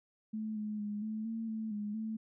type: tone with pitch steps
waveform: sine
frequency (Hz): 217.1 / 212 / 207.7 / 217.2 / 225.6 / 220 / 208.1 / 220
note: A3 / G#3 / G#3 / A3 / A3 / A3 / G#3 / A3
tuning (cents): -23 / +36 / 0 / -22 / +44 / 0 / +4 / 0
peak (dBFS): -35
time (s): 0.33-2.17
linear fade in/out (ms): 10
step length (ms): 230
effects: none